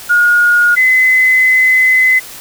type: tone pair in turn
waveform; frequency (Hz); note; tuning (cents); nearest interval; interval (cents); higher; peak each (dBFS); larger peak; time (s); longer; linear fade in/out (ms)
sine; 1435 / 2032; F6 / B6; +47 / +49; tritone; 602; second; -6; neither; 0.09-0.76 / 0.76-2.2; second; 20
effects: white hiss -31 dBFS RMS until 2.4 s